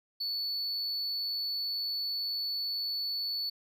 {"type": "tone", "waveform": "triangle", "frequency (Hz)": 4449, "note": "C#8", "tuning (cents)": 5, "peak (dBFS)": -30, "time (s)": [0.2, 3.5], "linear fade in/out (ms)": 10, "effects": []}